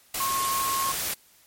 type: tone in noise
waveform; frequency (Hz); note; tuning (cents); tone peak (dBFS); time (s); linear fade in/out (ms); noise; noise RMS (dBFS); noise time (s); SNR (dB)
sine; 1083; C#6; -41; -25; 0.2-0.92; 5; white; -29; 0.14-1.14; +1
effects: white hiss -58 dBFS RMS until 1.46 s + MP3 64 kbps